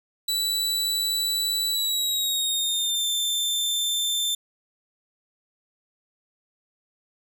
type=tone with pitch glide; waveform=sawtooth; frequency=3951 to 3561 Hz; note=B7 to A7; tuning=0 to +20 cents; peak=-20 dBFS; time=0.28-4.35 s; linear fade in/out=5 ms; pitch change=-180 cents; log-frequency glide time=1.7-3.07 s; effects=none